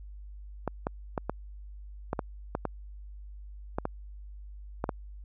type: clicks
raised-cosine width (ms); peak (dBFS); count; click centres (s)
1; -15; 12; 0.677 / 0.869 / 1.178 / 1.296 / 2.131 / 2.192 / 2.551 / 2.653 / 3.785 / 3.854 / 4.841 / 4.892
effects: added 50 Hz sine -42 dBFS peak until 5.24 s